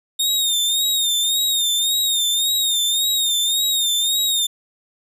sawtooth tone with vibrato, 3681 Hz, A#7, 23 cents flat, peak -14 dBFS, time 0.19-4.47 s, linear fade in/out 10 ms, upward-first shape sine, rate 1.8 Hz, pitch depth 68 cents each way, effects none

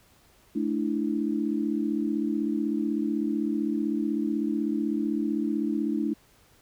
sine chord, A suspended fourth, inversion none, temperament equal with one note detuned, 217.2 / 293.7 / 329.6 Hz, A3 / D4 / E4, -22 / 0 / 0 cents, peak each -29 / -28 / -30 dBFS, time 0.55-6.14 s, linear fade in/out 10 ms, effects pink hiss -60 dBFS RMS until 6.61 s

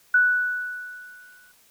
sine tone with exponential decay, 1480 Hz, F#6, in tune, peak -13 dBFS, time 0.14-1.52 s, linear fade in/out 5 ms, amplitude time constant 300 ms, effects white hiss -58 dBFS RMS until 1.7 s

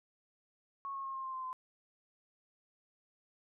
sine tone with pitch steps, 1100 / 1088 / 1076.1 / 1064.4 / 1052.8 / 1041.3 / 1029.9 Hz, C#6 / C#6 / C6 / C6 / C6 / C6 / C6, -14 / -33 / +48 / +29 / +10 / -9 / -28 cents, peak -38 dBFS, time 0.85-1.529 s, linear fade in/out 0 ms, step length 97 ms, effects none

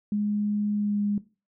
sine tone with pitch glide, 207.7 to 205.1 Hz, G#3 to G#3, 0 to -21 cents, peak -23 dBFS, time 0.12-1.18 s, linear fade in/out 2 ms, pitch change -21 cents, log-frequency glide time 0.74-1.01 s, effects noise-tail reverb RT60 0.3 s tail -17 dB re dry

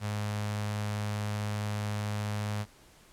sawtooth tone with notch filter, 104.7 Hz, G#2, 15 cents sharp, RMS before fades -33 dBFS, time 0-2.66 s, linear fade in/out 50 ms, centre 340 Hz, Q 1.3, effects pink hiss -58 dBFS RMS until 3.12 s + low-pass 12000 Hz 12 dB/octave

